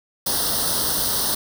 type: noise with comb filter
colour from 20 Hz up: white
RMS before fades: -22 dBFS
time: 0.26-1.35 s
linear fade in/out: 5 ms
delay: 0.21 ms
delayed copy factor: +0.9
effects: none